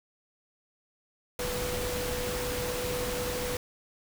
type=tone in noise; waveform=sine; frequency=493.9 Hz; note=B4; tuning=in tune; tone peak=-33 dBFS; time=1.39-3.57 s; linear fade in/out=2 ms; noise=pink; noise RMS=-34 dBFS; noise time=1.39-3.57 s; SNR=-2 dB; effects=none